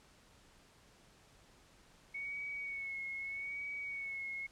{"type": "tone with vibrato", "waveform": "sine", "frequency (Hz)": 2217, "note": "C#7", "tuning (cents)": 0, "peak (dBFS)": -39, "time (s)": [2.14, 4.47], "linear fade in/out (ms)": 10, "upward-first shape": "sine", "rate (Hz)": 0.8, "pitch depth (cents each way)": 39, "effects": ["pink hiss -64 dBFS RMS until 4.51 s", "low-pass 9000 Hz 12 dB/octave"]}